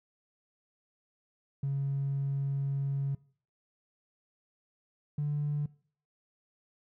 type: tone pair in turn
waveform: triangle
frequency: 138.59 / 146.83 Hz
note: C#3 / D3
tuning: 0 / 0 cents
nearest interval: minor second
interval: 100 cents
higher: second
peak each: -25 dBFS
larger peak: neither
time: 1.63-3.15 / 5.18-5.66 s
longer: first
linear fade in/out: 5 ms
effects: noise-tail reverb RT60 0.5 s tail -25 dB re dry + tanh soft clip ceiling -26 dBFS